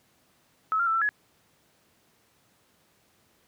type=tone with pitch steps; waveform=sine; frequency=1294 / 1386 / 1324 / 1341 / 1689 Hz; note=E6 / F6 / E6 / E6 / G#6; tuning=-32 / -14 / +7 / +29 / +29 cents; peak=-22 dBFS; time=0.72-1.09 s; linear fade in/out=0 ms; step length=74 ms; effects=pink hiss -65 dBFS RMS until 3.47 s + high-pass 100 Hz 12 dB/octave